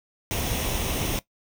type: noise with comb filter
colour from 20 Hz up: pink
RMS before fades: -27 dBFS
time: 0.31-1.19 s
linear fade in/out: 0 ms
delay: 0.33 ms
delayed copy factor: +0.5
effects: noise-tail reverb RT60 0.1 s tail -17 dB re dry